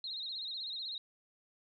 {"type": "tone with vibrato", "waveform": "sine", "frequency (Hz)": 3951, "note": "B7", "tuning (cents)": 0, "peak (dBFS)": -38, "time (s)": [0.04, 0.98], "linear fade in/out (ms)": 2, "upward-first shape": "sine", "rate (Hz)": 16, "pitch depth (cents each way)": 120, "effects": []}